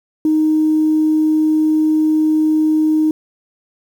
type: tone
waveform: sine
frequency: 310.7 Hz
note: D#4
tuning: 2 cents flat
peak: -10 dBFS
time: 0.25-3.11 s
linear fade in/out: 2 ms
effects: tanh soft clip ceiling -6 dBFS + 7-bit